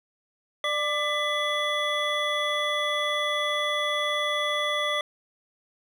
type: tone cluster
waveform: triangle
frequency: 595 / 1184 / 2005 / 3393 Hz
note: D5 / D6 / B6 / G#7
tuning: +22 / +14 / +26 / +36 cents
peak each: -28 dBFS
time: 0.64-5.01 s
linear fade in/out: 2 ms
effects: none